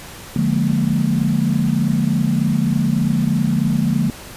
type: chord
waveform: sine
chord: Bb dominant seventh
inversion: first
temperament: just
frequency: 145.68 / 174.81 / 209.8 / 233.1 Hz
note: D3 / F3 / Ab3 / Bb3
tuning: -14 / +2 / +18 / 0 cents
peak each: -20 dBFS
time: 0.36-4.1 s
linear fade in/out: 2 ms
effects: pink hiss -36 dBFS RMS until 4.36 s + resampled to 32000 Hz

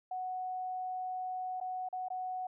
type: tone with dropouts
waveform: sine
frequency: 740 Hz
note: F#5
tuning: in tune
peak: -35 dBFS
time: 0.11-2.47 s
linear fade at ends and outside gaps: 5 ms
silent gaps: 1.602-1.611 / 1.888-1.927 / 2.085-2.102 s
effects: none

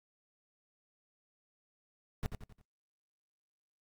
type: noise with echo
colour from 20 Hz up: brown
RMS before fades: -33 dBFS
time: 2.23-2.26 s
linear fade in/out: 0 ms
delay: 88 ms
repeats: 4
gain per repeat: -7 dB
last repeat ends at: 2.612 s
effects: noise-tail reverb RT60 0.1 s tail -21 dB re dry + Opus 48 kbps

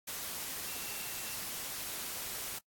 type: tone in noise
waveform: sine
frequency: 2700 Hz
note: E7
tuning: 41 cents sharp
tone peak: -51 dBFS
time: 0.66-1.36 s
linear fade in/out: 10 ms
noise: white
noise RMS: -40 dBFS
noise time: 0.07-2.59 s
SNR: -14 dB
effects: noise-tail reverb RT60 0.1 s tail -24 dB re dry + AAC 64 kbps

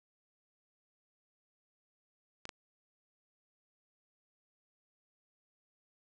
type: clicks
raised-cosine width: 0.2 ms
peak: -25 dBFS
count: 2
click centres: 2.454 / 2.492 s
effects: resampled to 24000 Hz + 9-bit

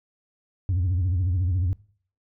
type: tone with vibrato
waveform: sine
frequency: 90.1 Hz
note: F#2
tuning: 45 cents flat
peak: -18 dBFS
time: 0.69-1.73 s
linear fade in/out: 0 ms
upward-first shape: sine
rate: 14 Hz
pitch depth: 130 cents each way
effects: noise-tail reverb RT60 0.5 s tail -22 dB re dry + tanh soft clip ceiling -19 dBFS

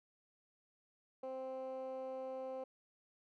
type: tone with band-pass filter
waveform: 15% pulse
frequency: 261.6 Hz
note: C4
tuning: in tune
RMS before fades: -44 dBFS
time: 1.23-2.64 s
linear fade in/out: 5 ms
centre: 540 Hz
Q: 2.8
effects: none

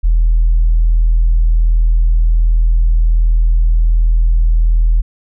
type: tone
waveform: sine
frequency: 40.66 Hz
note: E1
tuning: 23 cents flat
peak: -6 dBFS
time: 0.03-5.02 s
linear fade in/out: 20 ms
effects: tanh soft clip ceiling -4 dBFS

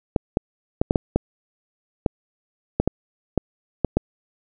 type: clicks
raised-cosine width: 2 ms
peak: -4 dBFS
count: 12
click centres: 0.162 / 0.371 / 0.815 / 0.909 / 0.958 / 1.16 / 2.062 / 2.8 / 2.876 / 3.377 / 3.847 / 3.97 s
effects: none

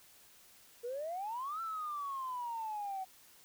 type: exponential two-way sweep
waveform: sine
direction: up then down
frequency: 462.1 to 1354 to 747 Hz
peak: -36 dBFS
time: 0.83-3.05 s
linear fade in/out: 20 ms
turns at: 1.61 s
effects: tanh soft clip ceiling -32 dBFS + white hiss -61 dBFS RMS until 3.44 s

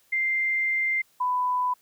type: tone pair in turn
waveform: sine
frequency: 2093 / 996.9 Hz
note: C7 / B5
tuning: 0 / +16 cents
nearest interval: octave + minor second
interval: 1284 cents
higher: first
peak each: -22 dBFS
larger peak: neither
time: 0.12-1.02 / 1.2-1.74 s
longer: first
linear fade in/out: 10 ms
effects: white hiss -63 dBFS RMS until 1.81 s

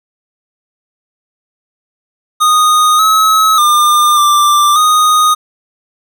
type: tone with pitch steps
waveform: square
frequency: 1238 / 1285 / 1202 / 1181 / 1241 Hz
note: D#6 / E6 / D6 / D6 / D#6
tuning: -9 / -45 / +40 / +9 / -5 cents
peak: -7 dBFS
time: 2.4-5.35 s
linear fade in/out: 20 ms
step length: 590 ms
effects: none

